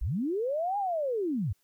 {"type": "linear two-way sweep", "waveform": "sine", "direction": "up then down", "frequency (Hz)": [34.65, 830, 76.7], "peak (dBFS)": -27, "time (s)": [0.01, 1.53], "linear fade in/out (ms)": 10, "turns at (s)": 0.78, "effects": ["white hiss -72 dBFS RMS until 1.63 s"]}